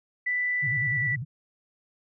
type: tone with pitch glide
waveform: sine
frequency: 1982 to 1963.8 Hz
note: B6 to B6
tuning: +6 to -10 cents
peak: -24 dBFS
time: 0.26-1.16 s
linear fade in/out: 10 ms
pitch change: -16 cents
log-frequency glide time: 0.59-1.02 s
type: tone with vibrato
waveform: sine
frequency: 131 Hz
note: C3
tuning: 2 cents sharp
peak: -30 dBFS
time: 0.62-1.25 s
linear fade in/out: 20 ms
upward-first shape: square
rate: 10 Hz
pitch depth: 190 cents each way
effects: none